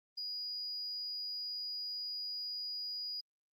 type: tone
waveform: sine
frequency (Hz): 4899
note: D#8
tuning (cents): -28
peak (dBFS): -37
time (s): 0.17-3.21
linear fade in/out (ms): 10
effects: tanh soft clip ceiling -33 dBFS + Opus 24 kbps